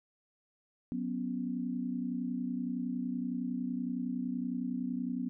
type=chord; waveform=sine; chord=F# suspended fourth; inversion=none; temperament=just; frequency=185 / 246.7 / 277.5 Hz; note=F#3 / B3 / C#4; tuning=0 / -2 / +2 cents; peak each=-39 / -34 / -40 dBFS; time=0.92-5.29 s; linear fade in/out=0 ms; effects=none